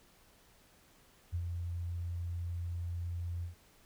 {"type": "tone with ADSR envelope", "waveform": "sine", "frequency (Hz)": 86.5, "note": "F2", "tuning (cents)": -16, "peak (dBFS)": -31, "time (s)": [1.32, 3.55], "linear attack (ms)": 27, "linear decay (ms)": 66, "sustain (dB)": -4, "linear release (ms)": 120, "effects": ["pink hiss -64 dBFS RMS until 3.85 s"]}